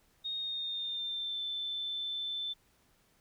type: tone with pitch glide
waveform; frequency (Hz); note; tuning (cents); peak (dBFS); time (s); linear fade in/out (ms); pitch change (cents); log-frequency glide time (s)
sine; 3715 to 3533; A#7 to A7; -7 to +6; -34; 0.24-2.54; 20; -87; 0.38-1.42
effects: pink hiss -69 dBFS RMS until 3.2 s